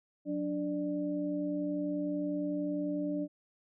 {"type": "tone cluster", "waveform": "sine", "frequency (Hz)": [182.5, 293.5, 593], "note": ["F#3", "D4", "D5"], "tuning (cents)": [-24, -1, 17], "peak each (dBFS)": [-40, -32, -39], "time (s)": [0.25, 3.28], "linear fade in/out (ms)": 50, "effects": []}